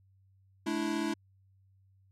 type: chord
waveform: square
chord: A suspended fourth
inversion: none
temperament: equal with one note detuned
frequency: 215.8 / 293.7 / 329.6 Hz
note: A3 / D4 / E4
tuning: -33 / 0 / 0 cents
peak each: -37 / -36 / -34 dBFS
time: 0.66-1.14 s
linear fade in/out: 10 ms
effects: added 96 Hz sine -62 dBFS peak until 2.11 s + low-pass 9000 Hz 12 dB/octave